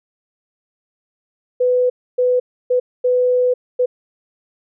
sine tone bursts at uneven times, 498.7 Hz, B4, 17 cents sharp, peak -12 dBFS, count 5, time 1.6-1.9 / 2.18-2.4 / 2.7-2.8 / 3.04-3.54 / 3.79-3.86 s, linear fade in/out 10 ms, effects none

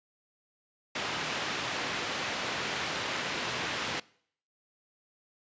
white band-pass noise, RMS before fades -34 dBFS, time 0.95-4 s, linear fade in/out 5 ms, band 110 to 3100 Hz, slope 12 dB/octave, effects noise-tail reverb RT60 0.6 s tail -23 dB re dry + resampled to 16000 Hz

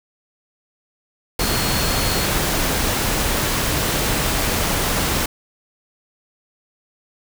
sine tone in noise, 4314 Hz, C#8, 48 cents flat, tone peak -28 dBFS, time 1.4-2.26 s, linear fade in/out 5 ms, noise pink, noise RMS -20 dBFS, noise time 1.39-5.26 s, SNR -11 dB, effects none

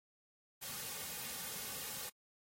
white noise with comb filter, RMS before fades -44 dBFS, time 0.61-2.1 s, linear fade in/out 20 ms, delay 3 ms, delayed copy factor -0.55, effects AAC 48 kbps

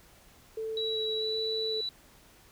sine tone with vibrato, 440 Hz, A4, in tune, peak -32 dBFS, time 0.57-1.81 s, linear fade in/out 5 ms, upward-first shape square, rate 1.3 Hz, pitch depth 10 cents each way
sine tone with pitch glide, 3904 to 3949 Hz, B7 to B7, -21 to -1 cents, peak -31 dBFS, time 0.77-1.89 s, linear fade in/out 2 ms, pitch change +20 cents, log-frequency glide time 1.19-1.24 s
effects pink hiss -58 dBFS RMS until 2.51 s

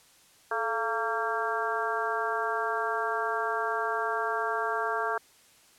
harmonic tone with a mistuned harmonic, 228.7 Hz, A#3, 33 cents flat, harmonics 2 / 3 / 4 / 5 / 6 / 7, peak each -34 / -34 / -34 / -34 / -34 / -34 dBFS, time 0.51-5.18 s, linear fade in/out 5 ms, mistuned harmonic 2, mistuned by -80 cents, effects white hiss -59 dBFS RMS until 5.78 s + low-pass 11000 Hz 12 dB/octave

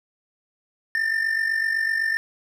triangle tone with amplitude modulation, 1796 Hz, A6, 35 cents sharp, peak -16 dBFS, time 0.95-2.17 s, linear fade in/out 0 ms, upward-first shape sine, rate 47.9 Hz, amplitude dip 65%, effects none

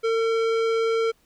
sine tone with tanh clipping, 452.9 Hz, A#4, 50 cents flat, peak -22 dBFS, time 0.03-1.12 s, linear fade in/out 20 ms, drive 17 dB, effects pink hiss -63 dBFS RMS until 1.25 s

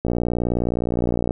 click train, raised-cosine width 2 ms, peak -8 dBFS, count 76, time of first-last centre 0.05-1.308 s, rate 59.6 Hz, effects none

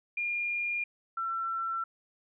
sine tone pair in turn, 2413 / 1346.5 Hz, D7 / E6, +46 / +36 cents, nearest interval minor seventh, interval 1010 cents, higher first, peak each -29 / -30 dBFS, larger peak first, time 0.17-0.84 / 1.17-1.84 s, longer neither, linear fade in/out 5 ms, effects none

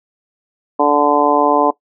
harmonic tone, 146.1 Hz, D3, 9 cents flat, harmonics 2 / 3 / 4 / 5 / 6 / 7, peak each -17 / -17 / -17 / -17 / -17 / -17 dBFS, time 0.79-1.71 s, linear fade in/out 10 ms, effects noise-tail reverb RT60 0.1 s tail -18 dB re dry

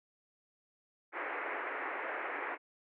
white band-pass noise, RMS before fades -39 dBFS, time 1.12-2.58 s, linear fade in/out 50 ms, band 310 to 2200 Hz, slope 48 dB/octave, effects none

